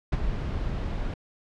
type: noise with ADSR envelope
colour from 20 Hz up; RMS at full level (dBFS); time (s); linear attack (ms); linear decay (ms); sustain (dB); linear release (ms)
brown; -21; 0.12-1.14; 9; 31; -8; 4
effects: low-pass 4000 Hz 12 dB/octave